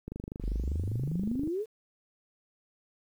click train, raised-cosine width 3 ms, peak -25 dBFS, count 36, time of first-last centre 0.08-1.474 s, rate 25.1 Hz
sine exponential sweep, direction up, 38.77 to 458.6 Hz, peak -29 dBFS, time 0.4-1.66 s, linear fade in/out 50 ms
effects 10-bit

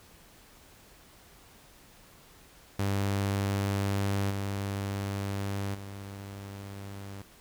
sawtooth tone with level steps, 99.3 Hz, G2, 23 cents sharp, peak -23 / -27 / -36 dBFS, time 2.79-7.22 s, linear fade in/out 5 ms, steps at 4.3 / 5.74 s, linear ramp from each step 10 ms, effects pink hiss -56 dBFS RMS until 7.4 s

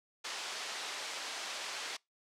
white band-pass noise, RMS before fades -41 dBFS, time 0.24-1.97 s, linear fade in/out 10 ms, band 500 to 5300 Hz, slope 12 dB/octave, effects noise-tail reverb RT60 0.2 s tail -25 dB re dry + low-pass 9000 Hz 12 dB/octave

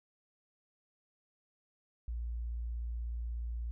sine tone, 58.27 Hz, A#1, in tune, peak -35 dBFS, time 2.08-3.71 s, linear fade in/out 0 ms, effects none

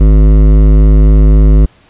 sine tone with hard clipping, 51.9 Hz, G#1, in tune, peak -4 dBFS, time 0-1.66 s, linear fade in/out 10 ms, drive 14 dB, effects pink hiss -46 dBFS RMS until 1.89 s + resampled to 8000 Hz

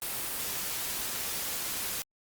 white noise, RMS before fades -34 dBFS, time 0.02-2.02 s, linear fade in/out 0 ms, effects Opus 32 kbps

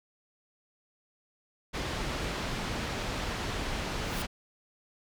pink low-pass noise, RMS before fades -34 dBFS, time 1.73-4.27 s, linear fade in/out 20 ms, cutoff 4900 Hz, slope 12 dB/octave
white noise with exponential growth, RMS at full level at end -38 dBFS, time 3.9-4.22 s, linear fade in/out 0 ms, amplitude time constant 69 ms
effects none

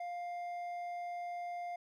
sine tone with hard clipping, 702 Hz, F5, 9 cents sharp, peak -40 dBFS, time 0-1.76 s, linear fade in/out 5 ms, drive 5 dB, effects none

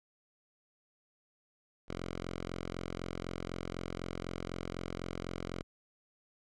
5% pulse tone, 43.99 Hz, F1, 13 cents sharp, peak -27 dBFS, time 1.88-5.63 s, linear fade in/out 10 ms, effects low-pass 6000 Hz 12 dB/octave

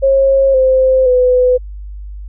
sine tone with pitch steps, 541 / 521.1 / 501.9 Hz, C#5 / C5 / B4, -42 / -7 / +28 cents, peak -7 dBFS, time 0.02-1.58 s, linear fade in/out 20 ms, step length 520 ms, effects added 50 Hz sine -25 dBFS peak until 2.28 s

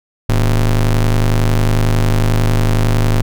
square ring-modulated tone, 65.7 Hz, C2, 8 cents sharp, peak -8 dBFS, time 0.29-3.22 s, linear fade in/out 5 ms, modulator 40.2 Hz, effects none

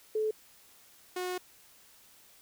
sine / sawtooth tone pair in turn, 432.8 / 363.3 Hz, A4 / F#4, -29 / -32 cents, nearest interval minor third, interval 303 cents, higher first, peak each -27 / -29 dBFS, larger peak first, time 0.15-0.31 / 1.16-1.38 s, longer second, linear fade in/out 5 ms, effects white hiss -59 dBFS RMS until 2.41 s

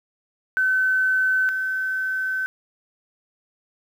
sine tone pair in turn, 1523 / 1528.6 Hz, F#6 / G6, +50 / -44 cents, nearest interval unison, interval 6 cents, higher second, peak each -17 / -22 dBFS, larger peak first, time 0.57-1.49 / 1.49-2.46 s, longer second, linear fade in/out 0 ms, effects 8-bit

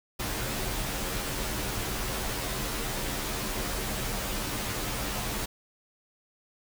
pink noise with comb filter, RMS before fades -32 dBFS, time 0.19-5.46 s, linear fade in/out 10 ms, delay 12 ms, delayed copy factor -0.9, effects none

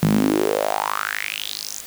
sawtooth tone with high-pass filter sweep, 51.91 Hz, G#1, in tune, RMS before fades -22 dBFS, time 0.02-1.81 s, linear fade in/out 10 ms, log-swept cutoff 160 to 7200 Hz, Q 5.6, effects white hiss -38 dBFS RMS until 1.86 s

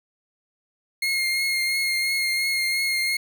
30% pulse tone with vibrato, 2141 Hz, C7, 39 cents sharp, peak -19 dBFS, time 1.02-3.17 s, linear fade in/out 5 ms, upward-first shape triangle, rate 2.9 Hz, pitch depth 24 cents each way, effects 10-bit

